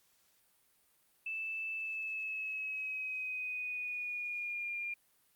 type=tone with pitch glide; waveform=sine; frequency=2637 to 2404 Hz; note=E7 to D7; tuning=0 to +40 cents; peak=-36 dBFS; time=1.26-4.94 s; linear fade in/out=5 ms; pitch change=-160 cents; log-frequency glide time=1.75-4.73 s; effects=white hiss -71 dBFS RMS until 5.35 s + Opus 48 kbps